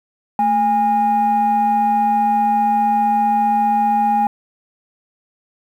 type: tone pair together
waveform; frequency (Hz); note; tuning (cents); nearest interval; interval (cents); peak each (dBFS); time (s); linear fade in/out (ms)
sine; 221.2 / 819.4; A3 / G#5; +9 / -24; octave + major seventh; 2267; -20 / -12; 0.39-4.27; 2
effects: tanh soft clip ceiling -9 dBFS + 8-bit